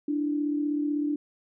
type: tone pair together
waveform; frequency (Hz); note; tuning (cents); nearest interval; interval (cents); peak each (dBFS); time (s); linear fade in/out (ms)
sine; 293.6 / 329.6; D4 / E4; 0 / 0; major second; 200; -25 / -34; 0.08-1.16; 5
effects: none